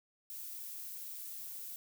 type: noise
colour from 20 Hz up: violet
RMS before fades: -45 dBFS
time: 0.3-1.76 s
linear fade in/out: 0 ms
effects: none